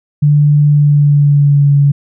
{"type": "tone with pitch glide", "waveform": "sine", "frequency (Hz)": [147.1, 142.17], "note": ["D3", "C#3"], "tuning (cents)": [3, 44], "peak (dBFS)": -5, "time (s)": [0.22, 1.92], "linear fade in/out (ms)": 10, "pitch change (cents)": -59, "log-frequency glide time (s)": [0.68, 1.74], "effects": []}